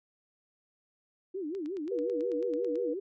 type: tone with vibrato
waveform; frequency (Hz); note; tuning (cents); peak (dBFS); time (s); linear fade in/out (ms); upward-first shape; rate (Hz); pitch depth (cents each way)
sine; 341.8; F4; -37; -33; 1.34-3; 10; sine; 5.6; 270
type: click train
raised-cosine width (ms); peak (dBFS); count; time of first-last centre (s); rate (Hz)
0.2; -35; 12; 1.55-2.756; 9.12
type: tone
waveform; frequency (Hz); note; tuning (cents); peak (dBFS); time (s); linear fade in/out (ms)
sine; 484.1; B4; -35; -30; 1.91-2.94; 10
effects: none